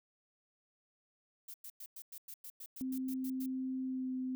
violet noise bursts, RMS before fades -48 dBFS, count 13, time 1.48-3.461 s, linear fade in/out 5 ms, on 61 ms, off 99 ms
sine tone with pitch glide, 260.3 to 257.2 Hz, C4 to C4, -9 to -30 cents, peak -35 dBFS, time 2.81-4.35 s, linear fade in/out 0 ms, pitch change -21 cents, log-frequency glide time 3.84-4.13 s
effects none

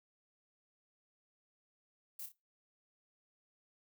violet noise with echo, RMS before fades -45 dBFS, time 2.19-2.26 s, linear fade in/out 5 ms, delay 30 ms, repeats 2, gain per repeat -8 dB, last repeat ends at 2.32 s, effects noise-tail reverb RT60 0.2 s tail -17 dB re dry

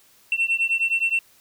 sine beating tone pair, 2700 / 2709.6 Hz, E7 / E7, +41 / +47 cents, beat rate 9.6 Hz, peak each -21 dBFS, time 0.32-1.19 s, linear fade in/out 2 ms, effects tanh soft clip ceiling -15 dBFS + white hiss -56 dBFS RMS until 1.4 s

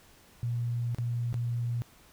sine tone with dropouts, 119.2 Hz, A#2, 39 cents sharp, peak -28 dBFS, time 0.43-1.82 s, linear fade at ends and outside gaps 0 ms, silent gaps 0.947-0.985 / 1.328-1.342 s, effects pink hiss -58 dBFS RMS until 2.12 s

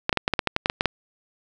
clicks, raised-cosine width 0.3 ms, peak -4 dBFS, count 12, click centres 0.094 / 0.128 / 0.173 / 0.279 / 0.337 / 0.392 / 0.473 / 0.564 / 0.659 / 0.699 / 0.809 / 0.857 s, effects none

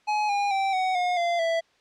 square tone with pitch steps, 844 / 810.6 / 778.4 / 747.6 / 718 / 689.5 / 662.2 Hz, G#5 / G#5 / G5 / F#5 / F5 / F5 / E5, +28 / -42 / -12 / +18 / +48 / -22 / +8 cents, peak -23 dBFS, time 0.07-1.61 s, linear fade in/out 20 ms, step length 220 ms, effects white hiss -63 dBFS RMS until 1.8 s + low-pass 4000 Hz 12 dB/octave

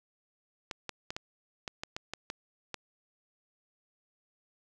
clicks, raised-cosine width 0.2 ms, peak -19 dBFS, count 10, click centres 0.712 / 0.893 / 1.105 / 1.165 / 1.678 / 1.835 / 1.965 / 2.136 / 2.301 / 2.743 s, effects none

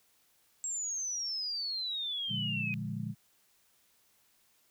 sine exponential sweep, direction down, 7640 to 2485 Hz, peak -33 dBFS, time 0.64-2.74 s, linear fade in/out 0 ms
sine chord, Bb dominant seventh, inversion none, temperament equal, 116.54 / 146.83 / 174.61 / 207.7 Hz, Bb2 / D3 / F3 / Ab3, 0 / 0 / 0 / 0 cents, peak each -39 / -40 / -41 / -39 dBFS, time 2.28-3.15 s, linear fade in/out 50 ms
effects white hiss -69 dBFS RMS until 4.7 s

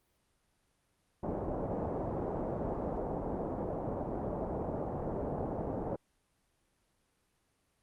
white low-pass noise, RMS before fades -36 dBFS, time 1.23-5.96 s, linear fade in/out 5 ms, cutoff 710 Hz, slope 24 dB/octave, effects pink hiss -75 dBFS RMS until 7.82 s + Opus 32 kbps

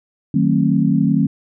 sine chord, D# diminished seventh, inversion none, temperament just, 155.56 / 186.68 / 224 / 268.8 Hz, D#3 / F#3 / A3 / C4, 0 / +16 / +31 / +47 cents, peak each -18 dBFS, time 0.34-1.27 s, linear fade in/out 5 ms, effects none

